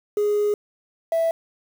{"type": "tone pair in turn", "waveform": "sine", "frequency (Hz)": [415.3, 659.2], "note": ["G#4", "E5"], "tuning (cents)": [0, 0], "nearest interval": "minor sixth", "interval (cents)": 800, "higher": "second", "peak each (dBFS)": -16, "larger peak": "neither", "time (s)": [[0.17, 0.54], [1.12, 1.31]], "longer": "first", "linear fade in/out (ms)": 2, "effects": ["tanh soft clip ceiling -16 dBFS", "7-bit"]}